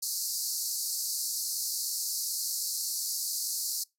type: band-pass noise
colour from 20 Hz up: pink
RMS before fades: -33 dBFS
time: 0.02-3.84 s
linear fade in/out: 10 ms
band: 4300 to 15000 Hz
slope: 96 dB/octave
effects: noise-tail reverb RT60 0.2 s tail -24 dB re dry